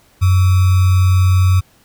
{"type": "tone with sample-and-hold", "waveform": "sine", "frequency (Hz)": 92.5, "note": "F#2", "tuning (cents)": 0, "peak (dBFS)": -8, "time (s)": [0.21, 1.61], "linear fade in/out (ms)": 20, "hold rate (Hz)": 1225, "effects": ["pink hiss -52 dBFS RMS until 1.84 s"]}